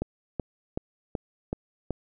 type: click train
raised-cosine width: 2 ms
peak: -15 dBFS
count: 6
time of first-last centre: 0.02-1.907 s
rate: 2.65 Hz
effects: none